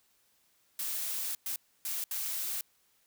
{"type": "noise bursts at uneven times", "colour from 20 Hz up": "blue", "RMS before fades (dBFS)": -35, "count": 4, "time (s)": [[0.79, 1.35], [1.46, 1.56], [1.85, 2.04], [2.11, 2.61]], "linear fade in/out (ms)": 2, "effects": ["white hiss -70 dBFS RMS until 3.06 s"]}